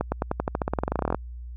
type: accelerating click train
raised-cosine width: 1 ms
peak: -10 dBFS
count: 22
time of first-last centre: 0.01-1.146 s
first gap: 110 ms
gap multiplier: 0.92
effects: added 60 Hz sine -35 dBFS peak until 1.56 s